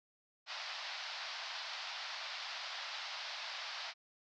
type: band-pass noise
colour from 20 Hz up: white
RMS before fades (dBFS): -44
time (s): 0.46-3.94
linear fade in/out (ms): 50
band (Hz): 640 to 5100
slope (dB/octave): 48
effects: none